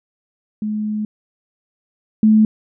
sine tone pair in turn, 212.7 / 216.5 Hz, G#3 / A3, +42 / -28 cents, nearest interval unison, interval 30 cents, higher second, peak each -19 / -8 dBFS, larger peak second, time 0.62-1.05 / 2.23-2.45 s, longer first, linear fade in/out 2 ms, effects none

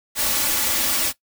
white noise with comb filter, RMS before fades -21 dBFS, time 0.15-1.13 s, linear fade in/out 50 ms, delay 3.5 ms, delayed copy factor +0.7, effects noise-tail reverb RT60 0.1 s tail -17 dB re dry

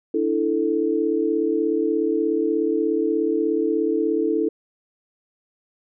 sine chord, D suspended second, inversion none, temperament just, 293.7 / 330.4 / 440.5 Hz, D4 / E4 / A4, 0 / +4 / +2 cents, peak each -25 / -22 / -22 dBFS, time 0.14-4.49 s, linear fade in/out 5 ms, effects none

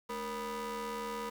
30% pulse ring-modulated tone, 254.1 Hz, B3, 49 cents sharp, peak -31 dBFS, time 0.09-1.3 s, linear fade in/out 10 ms, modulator 724 Hz, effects 10-bit

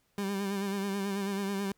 30% pulse tone with vibrato, 198 Hz, G3, 18 cents sharp, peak -28 dBFS, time 0.18-1.72 s, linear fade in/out 2 ms, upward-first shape sine, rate 9.2 Hz, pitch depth 44 cents each way, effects pink hiss -72 dBFS RMS until 1.77 s

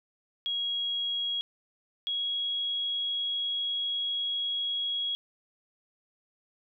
sine tone pair in turn, 3300 / 3316 Hz, G#7 / G#7, -12 / -3 cents, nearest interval unison, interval 9 cents, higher second, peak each -28 dBFS, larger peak neither, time 0.46-1.41 / 2.07-5.15 s, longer second, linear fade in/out 0 ms, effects none

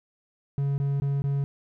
triangle tone bursts, 139.9 Hz, C#3, 16 cents sharp, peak -21 dBFS, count 4, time 0.58-1.44 s, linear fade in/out 0 ms, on 200 ms, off 20 ms, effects none

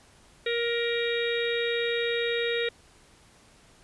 harmonic tone, 470.1 Hz, A#4, 15 cents sharp, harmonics 1 / 3 / 4 / 5 / 6 / 7 / 8, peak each -27 / -38 / -33 / -35 / -42 / -40 / -34 dBFS, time 0.46-2.69 s, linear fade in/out 5 ms, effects pink hiss -57 dBFS RMS until 3.83 s + resampled to 24000 Hz

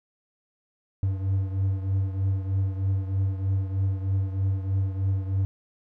triangle beating tone pair, 95.7 / 98.9 Hz, G2 / G2, -41 / +16 cents, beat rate 3.2 Hz, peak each -22 / -28 dBFS, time 1.03-5.45 s, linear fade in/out 0 ms, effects none

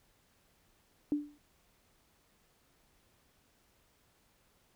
sine tone with exponential decay, 293.7 Hz, D4, in tune, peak -25 dBFS, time 1.12-1.38 s, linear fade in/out 1 ms, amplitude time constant 55 ms, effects pink hiss -70 dBFS RMS until 4.75 s

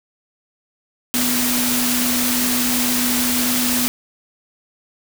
sine tone in noise, 246.2 Hz, B3, 5 cents flat, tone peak -21 dBFS, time 1.14-3.88 s, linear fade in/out 0 ms, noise white, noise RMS -20 dBFS, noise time 1.14-3.88 s, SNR -4 dB, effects none

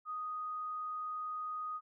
sine tone, 1244.5 Hz, D#6, in tune, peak -37 dBFS, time 0.05-1.81 s, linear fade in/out 50 ms, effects none

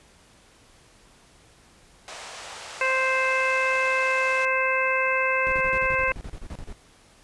pink band-pass noise, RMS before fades -40 dBFS, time 2.08-4.45 s, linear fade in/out 0 ms, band 530 to 8500 Hz, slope 24 dB/octave
harmonic tone, 523.3 Hz, C5, in tune, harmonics 1 / 2 / 3 / 4 / 5, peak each -27 / -27 / -27 / -27 / -27 dBFS, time 2.81-6.12 s, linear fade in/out 2 ms
brown noise bursts, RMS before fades -35 dBFS, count 15, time 5.47-6.726 s, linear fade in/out 0 ms, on 52 ms, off 34 ms
effects pink hiss -55 dBFS RMS until 7.23 s + resampled to 24000 Hz

